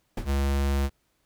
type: noise with exponential decay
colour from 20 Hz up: brown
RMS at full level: -24 dBFS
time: 0.17-0.37 s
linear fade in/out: 5 ms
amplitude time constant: 43 ms
type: tone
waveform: square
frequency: 69.3 Hz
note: C#2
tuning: in tune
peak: -23 dBFS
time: 0.25-0.9 s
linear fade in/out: 50 ms
effects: pink hiss -71 dBFS RMS until 1.25 s